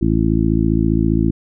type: harmonic tone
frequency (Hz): 55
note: A1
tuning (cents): 0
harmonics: 1 / 2 / 3 / 4 / 5 / 6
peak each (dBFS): -20 / -20 / -20 / -20 / -20 / -20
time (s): 0.01-1.31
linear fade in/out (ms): 10
effects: none